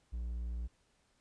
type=tone; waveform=triangle; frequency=59 Hz; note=A#1; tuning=22 cents sharp; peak=-34 dBFS; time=0.12-0.68 s; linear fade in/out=20 ms; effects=pink hiss -73 dBFS RMS until 1.2 s + resampled to 22050 Hz